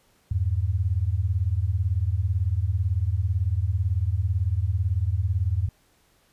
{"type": "beating tone pair", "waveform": "sine", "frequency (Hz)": [83.3, 101.3], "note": ["E2", "G#2"], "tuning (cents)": [19, -43], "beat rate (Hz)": 18, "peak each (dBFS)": -24, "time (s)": [0.31, 5.69], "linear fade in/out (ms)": 5, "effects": ["pink hiss -63 dBFS RMS until 6.32 s", "resampled to 32000 Hz"]}